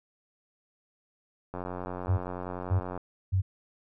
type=click train; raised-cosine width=1 ms; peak=-22 dBFS; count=131; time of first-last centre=1.54-2.976 s; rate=90.5 Hz
type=tone bursts; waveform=sine; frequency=94.8 Hz; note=F#2; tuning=43 cents sharp; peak=-22 dBFS; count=3; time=2.08-3.42 s; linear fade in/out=20 ms; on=100 ms; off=520 ms
effects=none